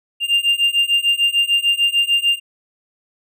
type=beating tone pair; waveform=triangle; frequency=2794 / 2800.7 Hz; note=F7 / F7; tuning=0 / +4 cents; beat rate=6.7 Hz; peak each=-16 / -15 dBFS; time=0.2-2.4 s; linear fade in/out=50 ms; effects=none